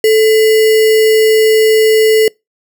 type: tone with sample-and-hold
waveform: sine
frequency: 437.4 Hz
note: A4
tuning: 10 cents flat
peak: -5 dBFS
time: 0.04-2.28 s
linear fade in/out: 2 ms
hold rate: 2450 Hz
effects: noise-tail reverb RT60 0.2 s tail -26 dB re dry